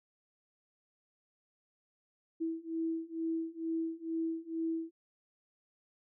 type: beating tone pair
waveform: sine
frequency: 325.6 / 327.8 Hz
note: E4 / E4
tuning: -21 / -10 cents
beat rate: 2.2 Hz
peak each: -37 / -36 dBFS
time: 2.4-4.91 s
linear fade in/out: 20 ms
effects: none